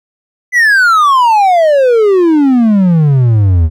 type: exponential sweep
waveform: triangle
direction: down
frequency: 2026 to 76.7 Hz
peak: -3 dBFS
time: 0.52-3.7 s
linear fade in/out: 50 ms
effects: none